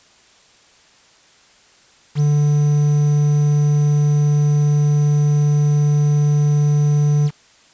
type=tone with quantisation; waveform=triangle; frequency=147.1 Hz; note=D3; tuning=3 cents sharp; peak=-10 dBFS; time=2.15-7.31 s; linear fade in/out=50 ms; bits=6; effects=white hiss -51 dBFS RMS until 7.73 s + resampled to 16000 Hz